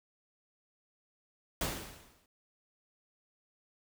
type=noise with exponential decay; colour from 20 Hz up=pink; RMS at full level=-32 dBFS; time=1.61-2.26 s; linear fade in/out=2 ms; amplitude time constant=140 ms; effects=none